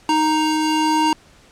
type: tone pair together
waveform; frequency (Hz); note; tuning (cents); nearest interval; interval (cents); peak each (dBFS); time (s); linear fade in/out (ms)
square; 311.1 / 932.3; D#4 / A#5; 0 / 0; octave + perfect fifth; 1900; -19; 0.09-1.13; 2
effects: pink hiss -50 dBFS RMS until 1.51 s + low-pass 8000 Hz 12 dB/octave